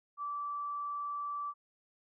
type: tone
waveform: sine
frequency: 1161 Hz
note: D6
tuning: 20 cents flat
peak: -35 dBFS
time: 0.17-1.54 s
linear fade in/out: 50 ms
effects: none